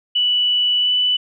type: tone with pitch glide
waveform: sine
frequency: 2960 to 2982 Hz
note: F#7 to F#7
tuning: 0 to +13 cents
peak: -14 dBFS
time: 0.15-1.17 s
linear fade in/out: 10 ms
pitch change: +13 cents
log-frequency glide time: 0.79-0.92 s
effects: none